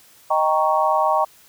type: chord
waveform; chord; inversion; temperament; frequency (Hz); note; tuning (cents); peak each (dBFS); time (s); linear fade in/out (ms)
sine; Eb dominant seventh; none; equal; 622.3 / 784 / 932.3 / 1108.7; Eb5 / G5 / Bb5 / Db6; 0 / 0 / 0 / 0; -21; 0.3-1.25; 10
effects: white hiss -51 dBFS RMS until 1.48 s